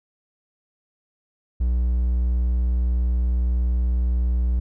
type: tone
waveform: triangle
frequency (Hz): 60.8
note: B1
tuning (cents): -26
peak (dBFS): -16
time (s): 1.6-4.6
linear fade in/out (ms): 10
effects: none